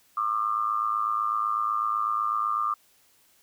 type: tone with amplitude modulation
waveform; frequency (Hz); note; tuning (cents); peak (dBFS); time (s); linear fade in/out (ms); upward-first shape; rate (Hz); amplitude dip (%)
sine; 1201; D6; +38; -20; 0.17-2.74; 5; sine; 108; 80
effects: white hiss -62 dBFS RMS until 3.42 s